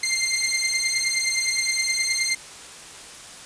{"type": "beating tone pair", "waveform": "15% pulse", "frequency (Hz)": [2093, 2102.6], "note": ["C7", "C7"], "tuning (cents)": [0, 8], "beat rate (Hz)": 9.6, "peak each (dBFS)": -18, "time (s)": [0.03, 2.35], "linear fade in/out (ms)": 5, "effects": ["white hiss -41 dBFS RMS until 3.45 s", "resampled to 22050 Hz"]}